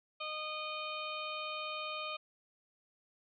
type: harmonic tone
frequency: 615 Hz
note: D#5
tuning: 20 cents flat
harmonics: 1 / 2 / 4 / 5 / 6 / 7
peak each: -45 / -42 / -43 / -46 / -49 / -51 dBFS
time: 0.2-2.17 s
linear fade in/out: 10 ms
effects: none

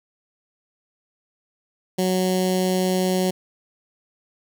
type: tone with notch filter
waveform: 15% pulse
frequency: 185 Hz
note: F#3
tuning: in tune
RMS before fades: -21 dBFS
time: 1.98-3.31 s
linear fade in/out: 10 ms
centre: 1400 Hz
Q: 0.6
effects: none

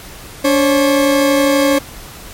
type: tone pair together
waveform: 40% pulse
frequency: 287.1 / 542 Hz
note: D4 / C#5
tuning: -39 / -39 cents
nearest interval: major seventh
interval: 1100 cents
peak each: -12 dBFS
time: 0.44-1.79 s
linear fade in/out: 10 ms
effects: pink hiss -34 dBFS RMS until 2.33 s + MP3 64 kbps

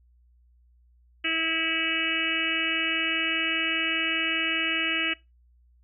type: harmonic tone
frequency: 325 Hz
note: E4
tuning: 24 cents flat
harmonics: 1 / 2 / 4 / 5 / 6 / 7 / 8 / 9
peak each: -34 / -42 / -38 / -34 / -33 / -31 / -30 / -30 dBFS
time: 1.24-5.14 s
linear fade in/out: 10 ms
effects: noise-tail reverb RT60 0.2 s tail -19 dB re dry + added 60 Hz sine -57 dBFS peak until 5.83 s

